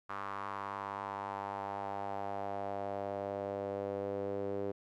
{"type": "tone with band-pass filter sweep", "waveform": "sawtooth", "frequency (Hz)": 99.6, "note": "G2", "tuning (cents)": 28, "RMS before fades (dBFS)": -39, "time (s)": [0.09, 4.72], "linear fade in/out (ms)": 10, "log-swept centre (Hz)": [1200, 440], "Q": 3.6, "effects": []}